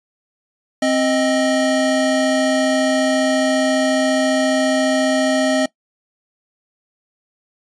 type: tone pair together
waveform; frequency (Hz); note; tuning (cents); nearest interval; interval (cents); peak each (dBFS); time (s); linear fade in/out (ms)
square; 263 / 625.2; C4 / D#5; +9 / +8; octave + minor third; 1499; -18; 0.82-5.66; 5
effects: noise-tail reverb RT60 0.1 s tail -20 dB re dry + resampled to 22050 Hz